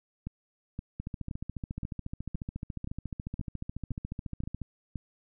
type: two click trains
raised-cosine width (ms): 5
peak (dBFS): -23 / -23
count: 10 / 52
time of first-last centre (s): 0.27-4.957 / 1-4.617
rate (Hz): 1.92 / 14.1
effects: none